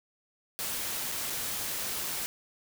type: noise with dropouts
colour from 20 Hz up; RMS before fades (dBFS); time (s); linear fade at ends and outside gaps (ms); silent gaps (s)
white; -34; 0.59-2.26; 0; 1.117-1.121 / 1.299-1.303
effects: none